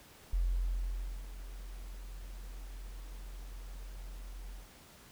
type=tone with ADSR envelope; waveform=sine; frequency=43.97 Hz; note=F1; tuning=13 cents sharp; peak=-27 dBFS; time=0.33-4.7 s; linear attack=5 ms; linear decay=920 ms; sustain=-15 dB; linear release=160 ms; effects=pink hiss -57 dBFS RMS until 5.11 s